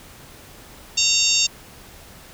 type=harmonic tone; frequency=920 Hz; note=A#5; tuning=23 cents flat; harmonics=3 / 4 / 5 / 6 / 7 / 8; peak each=-23 / -23 / -23 / -23 / -23 / -23 dBFS; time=0.97-1.47 s; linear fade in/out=10 ms; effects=pink hiss -44 dBFS RMS until 2.33 s